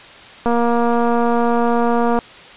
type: click train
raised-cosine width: 1 ms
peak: -5 dBFS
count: 409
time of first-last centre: 0.46-2.189 s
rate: 236 Hz
effects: white hiss -39 dBFS RMS until 2.56 s + resampled to 8000 Hz